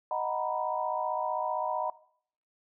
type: chord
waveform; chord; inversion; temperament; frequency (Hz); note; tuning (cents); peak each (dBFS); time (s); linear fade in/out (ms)
sine; B major seventh; first; equal; 622.3 / 740 / 932.3 / 987.8; D#5 / F#5 / A#5 / B5; 0 / 0 / 0 / 0; -34; 0.11-1.9; 2
effects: noise-tail reverb RT60 0.6 s tail -19 dB re dry